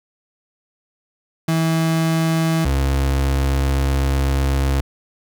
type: tone pair in turn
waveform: 35% pulse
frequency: 162.5 / 68.05 Hz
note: E3 / C#2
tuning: -24 / -31 cents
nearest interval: octave + minor third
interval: 1507 cents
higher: first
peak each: -14 dBFS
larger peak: neither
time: 1.48-2.65 / 2.65-4.81 s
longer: second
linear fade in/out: 5 ms
effects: none